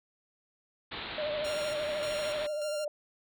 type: low-pass noise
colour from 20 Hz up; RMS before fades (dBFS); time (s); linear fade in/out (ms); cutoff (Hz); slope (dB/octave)
white; -40; 0.91-2.47; 10; 4200; 96
type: tone with vibrato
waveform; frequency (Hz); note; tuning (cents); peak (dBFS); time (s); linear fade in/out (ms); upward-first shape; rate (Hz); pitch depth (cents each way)
sine; 601; D5; +40; -31; 1.18-2.88; 2; triangle; 13; 56
type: tone with tremolo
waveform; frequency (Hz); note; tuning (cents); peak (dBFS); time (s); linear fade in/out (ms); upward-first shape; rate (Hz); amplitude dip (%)
10% pulse; 1392; F6; -6; -32; 1.44-2.85; 10; square; 1.7; 60
effects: none